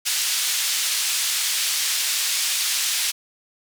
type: band-pass noise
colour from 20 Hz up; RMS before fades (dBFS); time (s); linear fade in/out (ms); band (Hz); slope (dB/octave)
pink; -23; 0.05-3.12; 20; 3200 to 11000; 12
effects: none